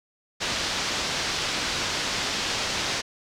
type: low-pass noise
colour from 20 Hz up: white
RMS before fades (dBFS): -28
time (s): 0.4-3.02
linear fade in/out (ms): 20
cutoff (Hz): 5700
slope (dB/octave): 24
effects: none